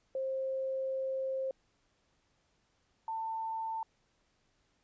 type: tone pair in turn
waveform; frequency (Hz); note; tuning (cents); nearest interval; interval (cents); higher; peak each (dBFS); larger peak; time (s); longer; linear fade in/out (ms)
sine; 530 / 893.9; C5 / A5; +22 / +27; major sixth; 905; second; -32 / -34; first; 0.15-1.51 / 3.08-3.83; first; 2
effects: pink hiss -74 dBFS RMS until 4.83 s + resampled to 16000 Hz